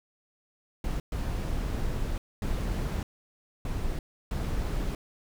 brown noise bursts at uneven times, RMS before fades -30 dBFS, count 5, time 0.84-1 / 1.12-2.18 / 2.42-3.03 / 3.65-3.99 / 4.31-4.95 s, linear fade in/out 2 ms, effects none

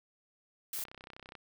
blue noise, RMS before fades -38 dBFS, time 0.73-0.84 s, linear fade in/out 2 ms
click train, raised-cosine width 0.3 ms, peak -32 dBFS, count 19, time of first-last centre 0.79-1.353 s, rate 32 Hz
effects none

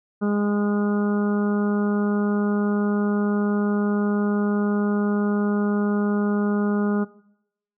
harmonic tone, 205.8 Hz, G#3, 16 cents flat, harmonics 1 / 2 / 3 / 4 / 5 / 6 / 7, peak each -20 / -27 / -35 / -38 / -40 / -36 / -37 dBFS, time 0.21-7.05 s, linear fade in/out 20 ms, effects noise-tail reverb RT60 0.8 s tail -20 dB re dry

